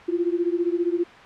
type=beating tone pair; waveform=sine; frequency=340 / 355 Hz; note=F4 / F4; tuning=-46 / +28 cents; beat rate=15 Hz; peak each=-23 / -24 dBFS; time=0.08-1.04 s; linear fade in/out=10 ms; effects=white hiss -43 dBFS RMS until 1.25 s + low-pass 2000 Hz 12 dB/octave